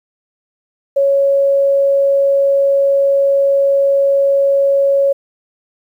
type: tone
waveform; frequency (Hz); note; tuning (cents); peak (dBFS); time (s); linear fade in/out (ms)
sine; 554.4; C#5; 0; -9; 0.96-5.13; 10
effects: 8-bit